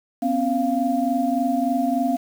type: tone cluster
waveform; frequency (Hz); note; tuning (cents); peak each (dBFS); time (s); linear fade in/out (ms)
sine; 248.3 / 271.7 / 693; B3 / C#4 / F5; +9 / -35 / -14; -23; 0.22-2.17; 10
effects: 7-bit